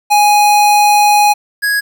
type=tone pair in turn; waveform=square; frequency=830.6 / 1661.2 Hz; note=G#5 / G#6; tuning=0 / 0 cents; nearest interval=octave; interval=1200 cents; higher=second; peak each=-7 / -12 dBFS; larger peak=first; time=0.1-1.34 / 1.62-1.81 s; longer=first; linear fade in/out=20 ms; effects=8-bit